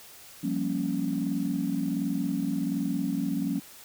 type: chord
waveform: sine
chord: G half-diminished seventh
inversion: third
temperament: equal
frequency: 174.61 / 196 / 233.1 / 277.2 Hz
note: F3 / G3 / Bb3 / Db4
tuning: 0 / 0 / 0 / 0 cents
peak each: -32 / -32 / -32 / -29 dBFS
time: 0.43-3.6 s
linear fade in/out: 10 ms
effects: tanh soft clip ceiling -17 dBFS + white hiss -49 dBFS RMS until 3.84 s